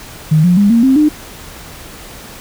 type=tone with pitch steps; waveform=sine; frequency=155.56 / 177.66 / 202.9 / 231.7 / 264.7 / 302.3 Hz; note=D#3 / F3 / G#3 / A#3 / C4 / D#4; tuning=0 / +30 / -40 / -10 / +20 / -50 cents; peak=-6 dBFS; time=0.31-1.09 s; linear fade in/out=10 ms; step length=130 ms; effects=pink hiss -33 dBFS RMS until 2.4 s